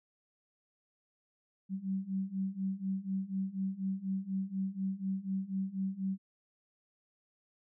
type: beating tone pair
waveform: sine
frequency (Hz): 189.7 / 193.8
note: F#3 / G3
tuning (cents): +43 / -20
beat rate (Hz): 4.1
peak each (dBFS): -37 / -35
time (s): 1.69-6.18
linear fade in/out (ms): 50
effects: none